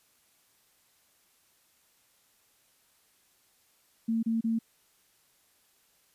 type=tone bursts; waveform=sine; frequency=226.5 Hz; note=A#3; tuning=50 cents flat; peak=-25 dBFS; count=3; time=4.08-4.59 s; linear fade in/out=10 ms; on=150 ms; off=30 ms; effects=white hiss -67 dBFS RMS until 6.14 s + resampled to 32000 Hz